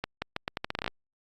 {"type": "accelerating click train", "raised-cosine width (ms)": 0.3, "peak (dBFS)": -14, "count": 13, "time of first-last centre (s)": [0.04, 0.878], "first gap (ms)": 180, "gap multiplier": 0.8, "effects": ["Opus 48 kbps"]}